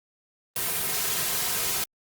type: noise with comb filter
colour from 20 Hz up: white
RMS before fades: -27 dBFS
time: 0.56-1.84 s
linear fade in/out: 2 ms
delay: 3.5 ms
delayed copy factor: -0.55
effects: Opus 32 kbps